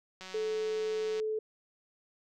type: click train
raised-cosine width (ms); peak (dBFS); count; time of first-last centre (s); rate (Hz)
0.2; -28; 186; 0.21-1.199; 187
type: tone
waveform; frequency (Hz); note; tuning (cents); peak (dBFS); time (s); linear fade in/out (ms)
sine; 434; A4; -24; -30; 0.34-1.39; 5
effects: none